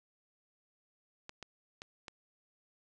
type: clicks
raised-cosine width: 0.2 ms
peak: -27 dBFS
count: 4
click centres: 1.294 / 1.427 / 1.819 / 2.082 s
effects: resampled to 24000 Hz + 11-bit